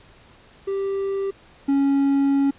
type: tone pair in turn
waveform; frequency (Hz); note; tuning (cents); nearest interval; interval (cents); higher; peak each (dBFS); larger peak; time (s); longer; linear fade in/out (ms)
triangle; 392 / 277.2; G4 / C#4; 0 / 0; tritone; 600; first; -20 / -14; second; 0.67-1.31 / 1.68-2.51; second; 10
effects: pink hiss -51 dBFS RMS until 2.58 s + resampled to 8000 Hz